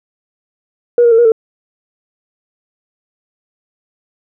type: tone with pitch steps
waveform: sine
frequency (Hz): 479.9 / 471.1 / 452.2 / 475.5 / 446.3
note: B4 / A#4 / A4 / A#4 / A4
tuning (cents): -50 / +18 / +47 / +34 / +25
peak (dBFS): -4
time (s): 0.98-1.32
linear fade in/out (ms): 2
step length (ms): 68
effects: tanh soft clip ceiling -1 dBFS